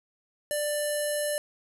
square tone with low-pass filter, 591 Hz, D5, 11 cents sharp, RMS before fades -29 dBFS, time 0.51-1.38 s, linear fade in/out 0 ms, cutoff 11000 Hz, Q 9.3, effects none

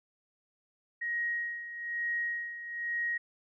sine tone with tremolo, 1886 Hz, A#6, 20 cents sharp, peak -29 dBFS, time 1.01-3.18 s, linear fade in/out 10 ms, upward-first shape sine, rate 1.1 Hz, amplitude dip 70%, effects none

